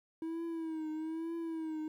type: tone with vibrato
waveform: triangle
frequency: 322.1 Hz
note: E4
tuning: 40 cents flat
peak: -34 dBFS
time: 0.22-1.88 s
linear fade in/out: 2 ms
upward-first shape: triangle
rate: 1.1 Hz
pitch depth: 73 cents each way
effects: 12-bit